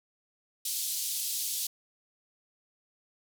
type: band-pass noise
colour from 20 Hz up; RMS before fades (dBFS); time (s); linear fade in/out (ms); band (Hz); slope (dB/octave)
white; -33; 0.65-1.67; 5; 3500 to 15000; 24
effects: none